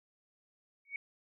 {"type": "tone with exponential growth", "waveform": "sine", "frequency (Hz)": 2236, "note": "C#7", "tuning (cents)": 14, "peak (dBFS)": -32, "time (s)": [0.85, 0.96], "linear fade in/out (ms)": 2, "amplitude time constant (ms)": 23, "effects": []}